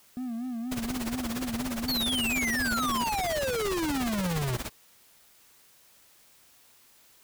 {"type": "tone with vibrato", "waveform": "triangle", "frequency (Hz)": 241.4, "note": "B3", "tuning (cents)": -39, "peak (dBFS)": -29, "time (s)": [0.17, 3.04], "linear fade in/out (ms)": 0, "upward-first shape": "sine", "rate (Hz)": 4.2, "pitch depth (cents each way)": 110}
{"type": "noise with tremolo", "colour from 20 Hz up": "pink", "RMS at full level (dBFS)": -33, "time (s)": [0.71, 4.7], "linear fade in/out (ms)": 10, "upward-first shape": "sine", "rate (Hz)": 17, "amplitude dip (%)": 85}
{"type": "exponential sweep", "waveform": "square", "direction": "down", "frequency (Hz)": [4548, 118.5], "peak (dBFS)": -28, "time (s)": [1.88, 4.57], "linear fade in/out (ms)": 5}
{"effects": ["white hiss -59 dBFS RMS until 7.23 s"]}